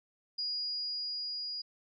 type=tone with level ramp; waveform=sine; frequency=4880 Hz; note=D#8; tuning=34 cents flat; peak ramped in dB=-32 to -36 dBFS; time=0.38-1.62 s; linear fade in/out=10 ms; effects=none